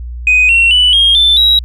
sine tone with pitch steps, 2500 / 2726 / 2973 / 3242 / 3536 / 3856 Hz, D#7 / F7 / F#7 / G#7 / A7 / B7, +8 / -43 / +8 / -42 / +8 / -42 cents, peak -4 dBFS, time 0.27-1.59 s, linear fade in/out 2 ms, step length 220 ms, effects tanh soft clip ceiling -2 dBFS + added 60 Hz sine -21 dBFS peak until 1.64 s

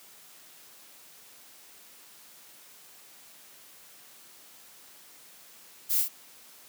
violet noise with echo, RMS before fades -27 dBFS, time 5.89-6.03 s, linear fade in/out 20 ms, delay 29 ms, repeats 2, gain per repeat -3 dB, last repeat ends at 6.088 s, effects white hiss -53 dBFS RMS until 6.68 s + high-pass 150 Hz 12 dB/octave

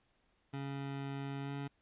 25% pulse tone with pitch glide, 138.59 to 140.36 Hz, C#3 to C#3, 0 to +22 cents, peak -35 dBFS, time 0.53-1.68 s, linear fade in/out 10 ms, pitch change +22 cents, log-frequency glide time 1.41-1.52 s, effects pink hiss -75 dBFS RMS until 1.81 s + resampled to 8000 Hz

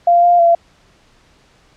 sine tone with pitch steps, 693 / 700 / 681 Hz, F5 / F5 / F5, -14 / +4 / -44 cents, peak -7 dBFS, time 0.07-0.55 s, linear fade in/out 5 ms, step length 160 ms, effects pink hiss -52 dBFS RMS until 1.76 s + low-pass 6000 Hz 12 dB/octave

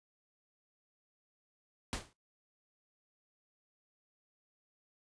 pink noise with exponential decay, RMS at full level -34 dBFS, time 1.93-2.13 s, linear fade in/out 0 ms, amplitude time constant 43 ms, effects noise-tail reverb RT60 0.2 s tail -21 dB re dry + resampled to 22050 Hz

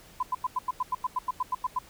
sine tone bursts, 1008 Hz, B5, 35 cents sharp, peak -24 dBFS, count 14, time 0.2-1.789 s, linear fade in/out 5 ms, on 29 ms, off 91 ms, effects pink hiss -53 dBFS RMS until 1.89 s

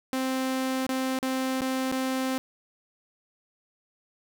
sawtooth tone with dropouts, 261.5 Hz, C4, 1 cent flat, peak -22 dBFS, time 0.13-2.38 s, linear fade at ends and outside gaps 0 ms, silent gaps 0.866-0.892 / 1.188-1.228 / 1.608-1.617 / 1.916-1.923 s, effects none

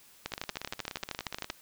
two click trains, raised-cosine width 0.2 ms, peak -16 / -20 dBFS, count 17 / 21, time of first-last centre 0.26-1.5 / 0.32-1.503 s, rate 12.9 / 16.9 Hz, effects white hiss -58 dBFS RMS until 1.61 s

